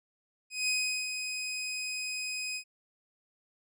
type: tone with ADSR envelope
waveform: 20% pulse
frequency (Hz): 2510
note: D#7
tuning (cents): +15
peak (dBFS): -22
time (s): 0.5-2.64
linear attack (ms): 180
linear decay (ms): 390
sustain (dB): -7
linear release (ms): 80
effects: resampled to 32000 Hz